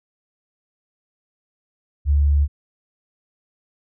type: tone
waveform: sine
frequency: 72.1 Hz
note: D2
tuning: 31 cents flat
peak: -13 dBFS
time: 2.05-2.48 s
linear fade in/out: 50 ms
effects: none